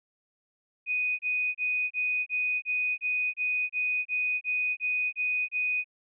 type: tone bursts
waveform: sine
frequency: 2489 Hz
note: D#7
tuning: in tune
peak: -25 dBFS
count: 14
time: 0.86-5.844 s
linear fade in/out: 50 ms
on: 330 ms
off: 28 ms
effects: none